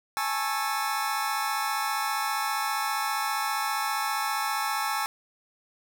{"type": "chord", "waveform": "sawtooth", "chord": "A major seventh", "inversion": "third", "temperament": "just", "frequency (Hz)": [825, 880, 1100, 1320], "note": ["G#5", "A5", "C#6", "E6"], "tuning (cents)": [-12, 0, -14, 2], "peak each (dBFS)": -28, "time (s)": [0.17, 5.06], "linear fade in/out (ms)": 0, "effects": []}